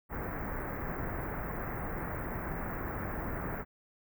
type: band-stop noise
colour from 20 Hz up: pink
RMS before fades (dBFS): -37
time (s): 0.09-3.65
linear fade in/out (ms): 50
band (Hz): 2000 to 16000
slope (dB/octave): 48
effects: none